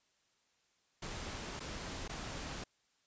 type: noise with dropouts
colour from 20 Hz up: pink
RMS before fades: -43 dBFS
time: 1.02-2.64 s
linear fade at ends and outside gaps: 5 ms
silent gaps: 1.596-1.603 / 2.079-2.093 s
effects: white hiss -75 dBFS RMS until 3.06 s + resampled to 16000 Hz